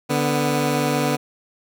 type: tone pair together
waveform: 15% pulse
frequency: 146.83 / 248.1 Hz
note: D3 / B3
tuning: 0 / +8 cents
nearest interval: major sixth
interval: 908 cents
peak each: -15 dBFS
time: 0.09-1.17 s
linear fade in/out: 20 ms
effects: none